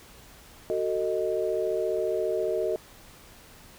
sine chord, D# diminished, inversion first, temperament just, 373.4 / 448 / 622.3 Hz, F#4 / A4 / D#5, +16 / +31 / 0 cents, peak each -29 dBFS, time 0.7-2.76 s, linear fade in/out 0 ms, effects pink hiss -51 dBFS RMS until 3.78 s

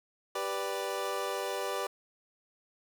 25% pulse chord, G major, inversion none, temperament equal, 392 / 493.9 / 587.3 Hz, G4 / B4 / D5, 0 / 0 / 0 cents, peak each -33 dBFS, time 0.35-1.87 s, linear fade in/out 5 ms, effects none

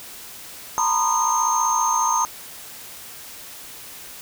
sine tone cluster, 909 / 964 / 1025 / 1230 / 6360 Hz, A#5 / B5 / C6 / D#6 / G8, -44 / -42 / -36 / -20 / +24 cents, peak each -24 dBFS, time 0.78-2.25 s, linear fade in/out 0 ms, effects white hiss -39 dBFS RMS until 4.21 s

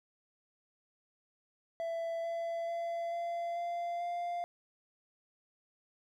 triangle tone with pitch steps, 666 / 672.2 / 678.4 / 684.7 / 691.1 / 697.5 Hz, E5 / E5 / E5 / F5 / F5 / F5, +18 / +34 / +50 / -34 / -18 / -2 cents, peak -32 dBFS, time 1.8-4.44 s, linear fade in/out 0 ms, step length 440 ms, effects none

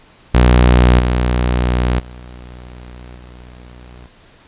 sawtooth tone with level steps, 61.2 Hz, B1, 15 cents flat, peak -3 / -9 / -29 / -32 dBFS, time 0.34-4.07 s, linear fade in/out 10 ms, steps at 0.99 / 1.99 / 3.15 s, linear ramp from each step 10 ms, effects pink hiss -47 dBFS RMS until 4.47 s + resampled to 8000 Hz

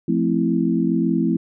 sine chord, F major seventh, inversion none, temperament equal, 174.61 / 220 / 261.6 / 329.6 Hz, F3 / A3 / C4 / E4, 0 / 0 / 0 / 0 cents, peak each -22 dBFS, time 0.08-1.37 s, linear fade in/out 5 ms, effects none

